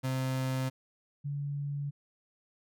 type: tone pair in turn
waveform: 35% pulse / sine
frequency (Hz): 130.81 / 142.97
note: C3 / D3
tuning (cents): 0 / -46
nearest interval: major second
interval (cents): 154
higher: second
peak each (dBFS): -28 / -32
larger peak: first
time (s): 0.03-0.7 / 1.24-1.91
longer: neither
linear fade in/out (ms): 20
effects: none